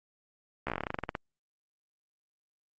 slowing click train, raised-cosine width 0.5 ms, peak -17 dBFS, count 16, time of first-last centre 0.67-1.152 s, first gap 14 ms, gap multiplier 1.11, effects Opus 48 kbps

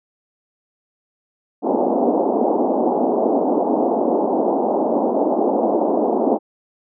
pink band-pass noise, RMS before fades -18 dBFS, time 1.62-6.39 s, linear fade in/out 50 ms, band 230 to 860 Hz, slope 48 dB/octave, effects none

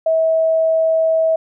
sine tone, 646 Hz, E5, 35 cents flat, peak -12 dBFS, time 0.06-1.36 s, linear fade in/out 5 ms, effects none

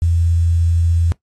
sine tone with quantisation, 84.3 Hz, E2, 39 cents sharp, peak -12 dBFS, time 0.02-1.12 s, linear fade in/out 0 ms, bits 7, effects noise-tail reverb RT60 0.1 s tail -18 dB re dry + AAC 32 kbps

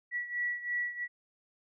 sine beating tone pair, 1940 / 1943 Hz, B6 / B6, -31 / -29 cents, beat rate 3 Hz, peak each -33 / -37 dBFS, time 0.11-1.08 s, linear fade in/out 50 ms, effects none

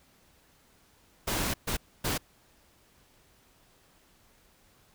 pink noise bursts at uneven times, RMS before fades -30 dBFS, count 3, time 1.27-1.54 / 1.67-1.77 / 2.04-2.18 s, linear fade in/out 10 ms, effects pink hiss -63 dBFS RMS until 4.94 s

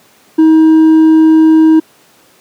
sine tone with hard clipping, 317.6 Hz, D#4, 36 cents sharp, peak -3 dBFS, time 0.38-1.8 s, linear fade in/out 10 ms, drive 2 dB, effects pink hiss -46 dBFS RMS until 2.4 s + high-pass 200 Hz 12 dB/octave

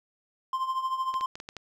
triangle tone with tremolo, 1047 Hz, C6, 1 cent sharp, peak -22 dBFS, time 0.53-1.26 s, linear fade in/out 2 ms, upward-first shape triangle, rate 13 Hz, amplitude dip 75%
clicks, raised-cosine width 0.2 ms, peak -22 dBFS, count 6, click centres 1.141 / 1.21 / 1.355 / 1.401 / 1.489 / 1.567 s
effects none

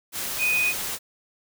sine tone in noise, 2489 Hz, D#7, in tune, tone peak -20 dBFS, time 0.38-0.74 s, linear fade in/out 50 ms, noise white, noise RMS -30 dBFS, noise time 0.12-0.99 s, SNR +7 dB, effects none

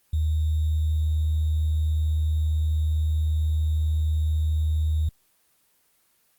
sine tone with sample-and-hold, 77.78 Hz, D#2, in tune, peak -20 dBFS, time 0.13-5.09 s, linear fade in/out 5 ms, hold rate 3675 Hz, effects white hiss -65 dBFS RMS until 6.38 s + Opus 24 kbps

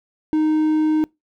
triangle tone, 310 Hz, D#4, 6 cents flat, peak -13 dBFS, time 0.33-1.04 s, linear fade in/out 0 ms, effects noise-tail reverb RT60 0.2 s tail -25 dB re dry

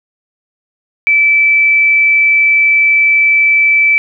sine tone, 2316 Hz, D7, 25 cents flat, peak -6 dBFS, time 1.07-3.98 s, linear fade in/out 0 ms, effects none

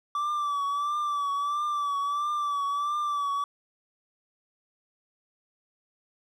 triangle tone with vibrato, 1160 Hz, D6, 22 cents flat, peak -24 dBFS, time 0.15-3.44 s, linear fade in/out 2 ms, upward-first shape triangle, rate 1.5 Hz, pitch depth 59 cents each way, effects none

